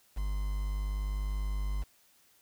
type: tone with quantisation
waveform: triangle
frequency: 50.3 Hz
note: G1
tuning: 45 cents sharp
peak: -28 dBFS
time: 0.16-1.84 s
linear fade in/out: 20 ms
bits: 8
effects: white hiss -65 dBFS RMS until 2.41 s